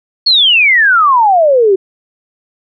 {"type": "exponential sweep", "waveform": "sine", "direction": "down", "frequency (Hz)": [4435, 369.5], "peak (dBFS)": -5, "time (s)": [0.26, 1.76], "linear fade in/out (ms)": 10, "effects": []}